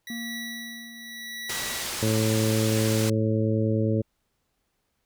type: tone with tremolo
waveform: 25% pulse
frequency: 1944 Hz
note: B6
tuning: 28 cents flat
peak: -29 dBFS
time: 0.07-1.83 s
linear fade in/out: 2 ms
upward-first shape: triangle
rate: 0.88 Hz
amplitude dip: 70%
type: tone with exponential decay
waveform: triangle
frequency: 233.1 Hz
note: A#3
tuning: in tune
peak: -30 dBFS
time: 0.1-2.77 s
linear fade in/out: 2 ms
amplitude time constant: 580 ms
type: low-pass noise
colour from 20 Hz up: white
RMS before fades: -32 dBFS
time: 1.49-3.1 s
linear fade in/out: 5 ms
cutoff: 8800 Hz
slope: 12 dB/octave
type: harmonic tone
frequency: 109.7 Hz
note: A2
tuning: 5 cents flat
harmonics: 1 / 2 / 3 / 4 / 5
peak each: -24 / -27 / -29 / -30 / -31 dBFS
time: 2.02-4.02 s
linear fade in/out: 10 ms
effects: pink hiss -75 dBFS RMS until 5.05 s